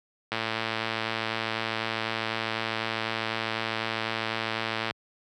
click train, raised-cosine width 0.3 ms, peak -12 dBFS, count 515, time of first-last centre 0.32-4.909 s, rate 112 Hz, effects high-pass 80 Hz 12 dB/octave

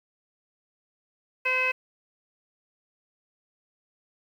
15% pulse tone with low-pass filter, 513 Hz, C5, 34 cents flat, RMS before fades -25 dBFS, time 1.45-1.72 s, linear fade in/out 10 ms, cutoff 2600 Hz, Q 9.6, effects 9-bit

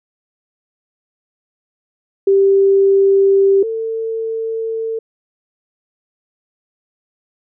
sine tone pair in turn, 392 / 449 Hz, G4 / A4, 0 / +35 cents, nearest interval major second, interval 235 cents, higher second, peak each -8 / -18 dBFS, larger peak first, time 2.27-3.63 / 3.63-4.99 s, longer neither, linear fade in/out 5 ms, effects none

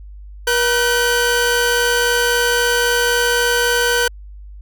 sawtooth tone pair together, 479.3 / 1521.7 Hz, A#4 / F#6, +48 / +48 cents, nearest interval octave + minor sixth, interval 2000 cents, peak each -13 dBFS, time 0.47-4.08 s, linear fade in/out 5 ms, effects added 50 Hz sine -33 dBFS peak until 4.61 s

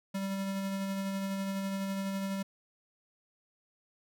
square tone with tremolo, 194.8 Hz, G3, 11 cents flat, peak -32 dBFS, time 0.14-2.43 s, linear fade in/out 10 ms, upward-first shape sine, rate 12 Hz, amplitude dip 25%, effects none

